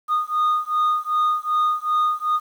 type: beating tone pair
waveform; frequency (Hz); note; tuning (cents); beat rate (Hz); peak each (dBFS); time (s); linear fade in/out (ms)
sine; 1230 / 1232.6; D#6 / D#6; -20 / -17; 2.6; -19; 0.08-2.4; 50
effects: tanh soft clip ceiling -15 dBFS + 8-bit